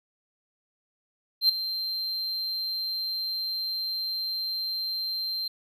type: tone with ADSR envelope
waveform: triangle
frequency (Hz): 4145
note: C8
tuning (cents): -17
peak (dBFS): -14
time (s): 1.41-5.48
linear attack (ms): 82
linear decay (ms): 5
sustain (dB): -13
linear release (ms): 6
effects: none